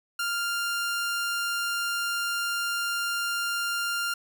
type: tone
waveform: sawtooth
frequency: 1396.9 Hz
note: F6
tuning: in tune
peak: -23 dBFS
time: 0.19-4.14 s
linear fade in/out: 5 ms
effects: none